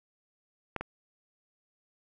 clicks, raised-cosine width 0.5 ms, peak -17 / -20 dBFS, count 2, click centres 0.763 / 0.81 s, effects none

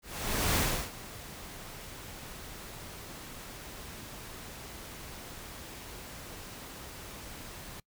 pink noise with ADSR envelope, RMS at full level -27 dBFS, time 0.02-7.8 s, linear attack 550 ms, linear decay 330 ms, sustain -18 dB, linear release 3 ms, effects noise-tail reverb RT60 0.1 s tail -24 dB re dry

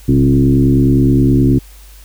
sine tone with frequency modulation, 196.3 Hz, G3, 3 cents sharp, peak -7 dBFS, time 0.08-1.59 s, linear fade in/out 10 ms, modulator 69.6 Hz, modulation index 1.9, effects added 50 Hz sine -36 dBFS peak until 2.04 s + white hiss -44 dBFS RMS until 2.04 s

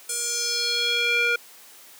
square tone with band-pass filter sweep, 474.9 Hz, A#4, 32 cents sharp, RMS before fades -24 dBFS, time 0.09-1.36 s, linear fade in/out 5 ms, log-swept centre 8800 to 1900 Hz, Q 2.9, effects white hiss -48 dBFS RMS until 1.99 s + high-pass 300 Hz 12 dB/octave

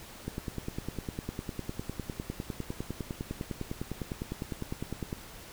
click train, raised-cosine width 3 ms, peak -21 dBFS, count 49, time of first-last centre 0.28-5.128 s, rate 9.9 Hz, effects pink hiss -48 dBFS RMS until 5.52 s

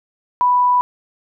sine tone, 987.8 Hz, B5, in tune, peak -11 dBFS, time 0.41-0.81 s, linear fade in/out 0 ms, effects none

